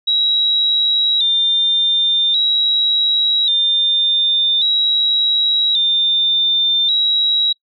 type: tone with vibrato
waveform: sine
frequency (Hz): 3729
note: A#7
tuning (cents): 0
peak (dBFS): -12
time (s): 0.07-7.53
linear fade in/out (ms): 10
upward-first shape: square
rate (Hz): 0.44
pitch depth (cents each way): 61
effects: noise-tail reverb RT60 0.1 s tail -25 dB re dry